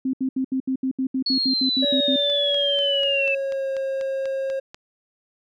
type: tone bursts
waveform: sine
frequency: 262.5 Hz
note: C4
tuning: 6 cents sharp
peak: -20 dBFS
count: 14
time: 0.05-2.162 s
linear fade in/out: 5 ms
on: 84 ms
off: 72 ms
type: linear sweep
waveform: sine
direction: down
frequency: 4386 to 2614 Hz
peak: -20 dBFS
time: 1.26-3.35 s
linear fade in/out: 5 ms
type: tone with pitch glide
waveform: triangle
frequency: 573 to 537.7 Hz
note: D5 to C5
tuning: -43 to +47 cents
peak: -21 dBFS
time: 1.82-4.6 s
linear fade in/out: 10 ms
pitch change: -110 cents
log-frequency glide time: 2.46-3.71 s
type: click train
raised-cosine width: 0.2 ms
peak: -21 dBFS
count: 11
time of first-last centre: 2.3-4.745 s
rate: 4.09 Hz
effects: none